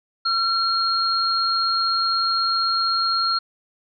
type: tone pair together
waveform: sine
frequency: 1358 / 4257 Hz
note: F6 / C8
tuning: -49 / +29 cents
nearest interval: octave + minor sixth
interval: 1978 cents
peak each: -21 dBFS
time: 0.25-3.39 s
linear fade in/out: 10 ms
effects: none